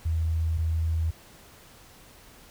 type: tone pair in turn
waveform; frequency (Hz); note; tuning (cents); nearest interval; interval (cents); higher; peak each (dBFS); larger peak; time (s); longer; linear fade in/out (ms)
sine; 81.1 / 81.1; E2 / E2; -28 / -28; unison; 0; neither; -23; neither; 0.05-0.58 / 0.58-1.11; neither; 10
effects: pink hiss -52 dBFS RMS until 2.5 s